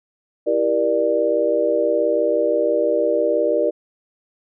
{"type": "chord", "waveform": "sine", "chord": "E half-diminished seventh", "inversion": "none", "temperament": "just", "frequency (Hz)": [329.6, 395.6, 474.7, 593.3], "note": ["E4", "G4", "Bb4", "D5"], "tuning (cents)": [0, 16, 31, 18], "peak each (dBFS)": [-24, -24, -20, -19], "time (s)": [0.46, 3.71], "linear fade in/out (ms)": 20, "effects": []}